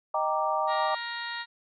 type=chord; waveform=sine; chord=Eb major seventh; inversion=none; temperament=equal; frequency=622.3 / 784 / 932.3 / 1174.7 Hz; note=Eb5 / G5 / Bb5 / D6; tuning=0 / 0 / 0 / 0 cents; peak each=-30 dBFS; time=0.14-0.95 s; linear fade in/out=5 ms
type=harmonic tone; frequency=469.8 Hz; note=A#4; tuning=13 cents sharp; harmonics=2 / 3 / 4 / 5 / 6 / 7 / 8 / 9; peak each=-39 / -41 / -36 / -50 / -46 / -48 / -42 / -43 dBFS; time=0.67-1.46 s; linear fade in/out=50 ms
effects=none